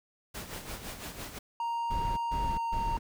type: noise with tremolo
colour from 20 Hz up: pink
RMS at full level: -39 dBFS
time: 0.34-1.39 s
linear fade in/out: 10 ms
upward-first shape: sine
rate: 5.9 Hz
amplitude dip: 60%
type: tone with pitch glide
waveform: triangle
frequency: 932.3 to 923.7 Hz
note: A#5 to A#5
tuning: 0 to -16 cents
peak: -28 dBFS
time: 1.6-2.97 s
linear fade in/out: 2 ms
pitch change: -16 cents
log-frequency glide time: 2.44-2.52 s
type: noise bursts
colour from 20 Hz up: brown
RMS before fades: -34 dBFS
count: 3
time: 1.9-2.99 s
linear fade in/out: 10 ms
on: 270 ms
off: 140 ms
effects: none